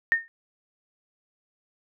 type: tone with exponential decay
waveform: sine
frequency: 1831 Hz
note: A#6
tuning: 32 cents flat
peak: -14 dBFS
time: 0.12-0.28 s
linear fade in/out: 0 ms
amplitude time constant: 34 ms
effects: none